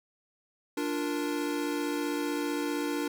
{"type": "chord", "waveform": "square", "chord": "Bb major", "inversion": "first", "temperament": "equal", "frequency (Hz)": [293.7, 349.2, 466.2], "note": ["D4", "F4", "Bb4"], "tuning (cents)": [0, 0, 0], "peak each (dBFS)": [-32, -36, -37], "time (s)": [0.77, 3.08], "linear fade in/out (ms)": 5, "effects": []}